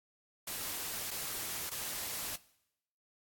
white noise with dropouts, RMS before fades -39 dBFS, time 0.47-2.36 s, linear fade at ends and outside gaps 5 ms, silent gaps 1.107-1.112 / 1.696-1.714 s, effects noise-tail reverb RT60 0.8 s tail -20 dB re dry + AAC 64 kbps

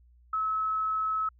sine tone, 1293 Hz, E6, 34 cents flat, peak -26 dBFS, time 0.33-1.29 s, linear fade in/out 5 ms, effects added 60 Hz sine -56 dBFS peak until 1.39 s

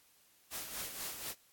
white noise with tremolo, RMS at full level -40 dBFS, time 0.5-1.35 s, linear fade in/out 50 ms, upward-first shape sine, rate 4.1 Hz, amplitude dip 55%, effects white hiss -67 dBFS RMS until 1.52 s + AAC 64 kbps

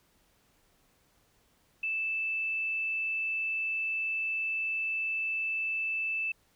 sine tone, 2637 Hz, E7, in tune, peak -29 dBFS, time 1.83-6.32 s, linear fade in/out 5 ms, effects pink hiss -68 dBFS RMS until 6.55 s

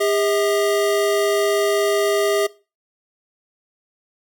square tone pair together, 404.5 / 642.1 Hz, G#4 / E5, -46 / -46 cents, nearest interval minor sixth, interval 800 cents, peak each -19 / -22 dBFS, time 0-2.47 s, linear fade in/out 10 ms, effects noise-tail reverb RT60 0.3 s tail -19 dB re dry

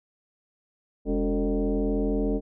sine tone with frequency modulation, 119.9 Hz, A#2, 49 cents sharp, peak -22 dBFS, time 1.05-2.41 s, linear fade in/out 50 ms, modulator 163 Hz, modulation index 2.4, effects none

